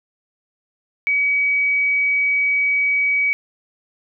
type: tone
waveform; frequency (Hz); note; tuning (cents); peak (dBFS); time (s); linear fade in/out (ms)
sine; 2270; C#7; +41; -15; 1.07-3.33; 0
effects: none